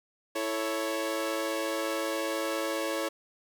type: chord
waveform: sawtooth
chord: A major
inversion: second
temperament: equal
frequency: 329.6 / 440 / 554.4 Hz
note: E4 / A4 / C#5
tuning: 0 / 0 / 0 cents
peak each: -30 / -33 / -28 dBFS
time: 0.35-3.09 s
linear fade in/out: 10 ms
effects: none

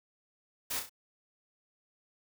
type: noise with echo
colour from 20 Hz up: white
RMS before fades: -35 dBFS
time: 0.7-0.8 s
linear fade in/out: 10 ms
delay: 32 ms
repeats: 3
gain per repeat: -6 dB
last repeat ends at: 0.896 s
effects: none

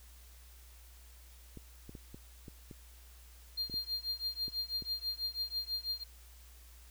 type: clicks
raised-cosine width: 3 ms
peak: -34 dBFS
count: 10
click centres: 1.573 / 1.894 / 1.952 / 2.145 / 2.482 / 2.712 / 3.698 / 3.741 / 4.481 / 4.823 s
type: tone with tremolo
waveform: triangle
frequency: 4200 Hz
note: C8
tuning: 6 cents sharp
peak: -30 dBFS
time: 3.57-6.04 s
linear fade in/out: 10 ms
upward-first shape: triangle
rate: 6.1 Hz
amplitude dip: 100%
effects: added 60 Hz sine -54 dBFS peak until 6.9 s + white hiss -61 dBFS RMS until 6.9 s

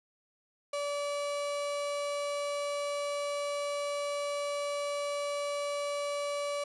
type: tone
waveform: 35% pulse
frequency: 576 Hz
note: D5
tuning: 34 cents flat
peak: -30 dBFS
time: 0.73-6.64 s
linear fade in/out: 5 ms
effects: resampled to 24000 Hz

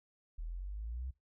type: exponential sweep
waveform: sine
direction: up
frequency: 38.73 to 66.9 Hz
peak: -38 dBFS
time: 0.38-1.11 s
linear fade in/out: 10 ms
effects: noise-tail reverb RT60 0.2 s tail -20 dB re dry

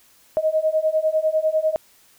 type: beating tone pair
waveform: sine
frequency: 622.3 / 632.3 Hz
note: D#5 / D#5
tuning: 0 / +28 cents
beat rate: 10 Hz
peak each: -21 / -20 dBFS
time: 0.37-1.76 s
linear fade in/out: 0 ms
effects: white hiss -55 dBFS RMS until 2.18 s

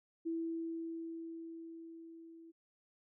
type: tone with level ramp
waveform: sine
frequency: 329.6 Hz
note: E4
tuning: in tune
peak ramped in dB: -34 to -53 dBFS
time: 0.25-2.52 s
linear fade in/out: 20 ms
effects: none

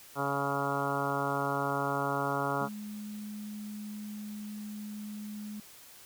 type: harmonic tone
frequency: 140 Hz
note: C#3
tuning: 18 cents sharp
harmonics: 1 / 2 / 3 / 4 / 5 / 6 / 7 / 8 / 9 / 10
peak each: -38 / -38 / -38 / -38 / -38 / -38 / -38 / -38 / -38 / -38 dBFS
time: 0.15-2.69 s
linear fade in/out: 50 ms
type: tone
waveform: sine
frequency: 210 Hz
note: G#3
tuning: 19 cents sharp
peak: -38 dBFS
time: 2.61-5.6 s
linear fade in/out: 2 ms
effects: white hiss -53 dBFS RMS until 6.05 s

